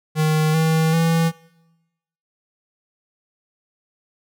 square tone with pitch steps, 155.56 / 160.12 / 164.81 Hz, D#3 / D#3 / E3, 0 / +50 / 0 cents, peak -16 dBFS, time 0.15-1.32 s, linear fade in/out 50 ms, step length 390 ms, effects noise-tail reverb RT60 1.0 s tail -22 dB re dry

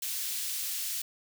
white high-pass noise, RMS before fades -34 dBFS, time 0.02-1.02 s, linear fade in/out 5 ms, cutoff 2800 Hz, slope 12 dB/octave, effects none

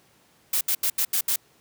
blue noise bursts at uneven times, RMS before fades -23 dBFS, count 6, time 0.53-0.61 / 0.68-0.75 / 0.83-0.9 / 0.98-1.05 / 1.13-1.21 / 1.28-1.36 s, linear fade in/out 5 ms, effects pink hiss -60 dBFS RMS until 1.6 s + high-pass 100 Hz 12 dB/octave

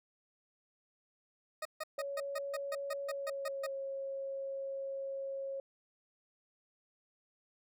20% pulse tone bursts, 622.3 Hz, D#5, in tune, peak -32 dBFS, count 12, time 1.62-3.666 s, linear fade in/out 5 ms, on 33 ms, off 150 ms
sine tone with pitch glide, 559 to 545 Hz, C#5 to C#5, +14 to -29 cents, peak -37 dBFS, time 1.98-5.6 s, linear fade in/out 2 ms, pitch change -43 cents, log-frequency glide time 3.05-3.74 s
effects none

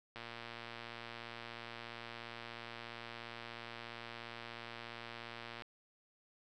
click train, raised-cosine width 0.3 ms, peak -30 dBFS, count 640, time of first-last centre 0.16-5.622 s, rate 117 Hz, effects none

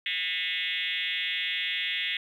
sine tone with frequency modulation, 2715 Hz, F7, 50 cents flat, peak -27 dBFS, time 0.06-2.17 s, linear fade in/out 2 ms, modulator 180 Hz, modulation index 4.8, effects 10-bit

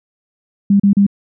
sine tone bursts, 200 Hz, G3, 35 cents sharp, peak -7 dBFS, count 3, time 0.7-1.066 s, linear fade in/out 5 ms, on 98 ms, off 36 ms, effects none

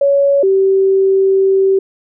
sine tone pair in turn, 560 / 386 Hz, C#5 / G4, +18 / -27 cents, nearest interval tritone, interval 645 cents, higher first, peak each -8 dBFS, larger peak neither, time 0.01-0.43 / 0.43-1.79 s, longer second, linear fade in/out 5 ms, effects none

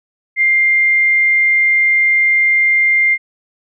sine tone, 2100 Hz, C7, 6 cents sharp, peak -9 dBFS, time 0.36-3.18 s, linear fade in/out 50 ms, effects none

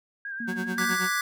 sine tone with vibrato, 1603 Hz, G6, 38 cents sharp, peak -32 dBFS, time 0.25-0.94 s, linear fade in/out 2 ms, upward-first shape sine, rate 7.7 Hz, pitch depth 49 cents each way
sine tone, 233.1 Hz, A#3, in tune, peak -32 dBFS, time 0.4-0.94 s, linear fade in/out 5 ms
30% pulse tone with tremolo, 185 Hz, F#3, in tune, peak -26 dBFS, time 0.47-1.1 s, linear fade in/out 20 ms, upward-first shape sine, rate 9.3 Hz, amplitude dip 85%
square chord, G# half-diminished seventh, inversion second, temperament equal with one note detuned, 1174.7 / 1472.3 / 1661.2 / 1975.5 Hz, D6 / F#6 / G#6 / B6, 0 / -9 / 0 / 0 cents, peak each -31 dBFS, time 0.78-1.21 s, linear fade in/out 2 ms
effects none

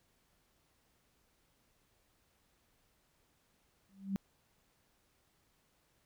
sine tone with exponential growth, 195.1 Hz, G3, 8 cents flat, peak -29 dBFS, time 3.89-4.16 s, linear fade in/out 0 ms, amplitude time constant 58 ms, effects pink hiss -74 dBFS RMS until 6.05 s

